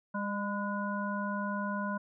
harmonic tone with a mistuned harmonic, 202.5 Hz, G#3, 43 cents flat, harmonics 1 / 3 / 5 / 7, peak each -34 / -40 / -37 / -39 dBFS, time 0.14-1.98 s, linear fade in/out 10 ms, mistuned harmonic 7, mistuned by +48 cents, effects none

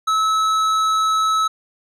triangle tone with tanh clipping, 1298 Hz, E6, 27 cents flat, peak -17 dBFS, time 0.07-1.48 s, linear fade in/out 10 ms, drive 16 dB, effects none

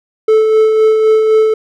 triangle tone with tremolo, 437.1 Hz, A4, 11 cents flat, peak -3 dBFS, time 0.28-1.54 s, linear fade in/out 5 ms, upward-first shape sine, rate 3.9 Hz, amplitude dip 35%, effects none

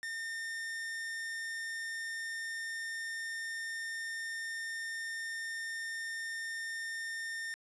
45% pulse tone, 1816 Hz, A#6, 46 cents flat, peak -37 dBFS, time 0.03-7.54 s, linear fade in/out 0 ms, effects resampled to 24000 Hz + 13-bit

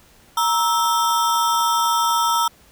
square ring-modulated tone, 1124 Hz, C#6, 24 cents sharp, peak -14 dBFS, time 0.37-2.48 s, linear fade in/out 5 ms, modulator 188 Hz, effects pink hiss -52 dBFS RMS until 2.71 s

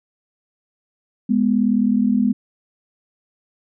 sine tone pair together, 207.7 / 247 Hz, G#3 / B3, 0 / 0 cents, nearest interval minor third, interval 300 cents, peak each -17 dBFS, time 1.29-2.33 s, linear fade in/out 10 ms, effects none

